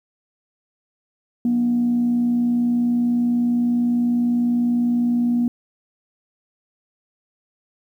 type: tone with frequency modulation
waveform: sine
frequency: 240 Hz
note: B3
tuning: 49 cents flat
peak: -15 dBFS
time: 1.45-5.48 s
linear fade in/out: 2 ms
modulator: 59.9 Hz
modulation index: 0.21
effects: tanh soft clip ceiling -12 dBFS + 9-bit